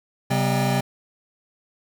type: tone cluster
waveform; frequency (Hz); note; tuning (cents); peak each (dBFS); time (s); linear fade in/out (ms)
square; 132.7 / 191.4 / 245.5 / 610 / 796; C3 / G3 / B3 / D#5 / G5; +25 / -41 / -10 / -34 / +26; -23 / -27 / -29 / -31 / -28; 0.3-0.81; 10
effects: none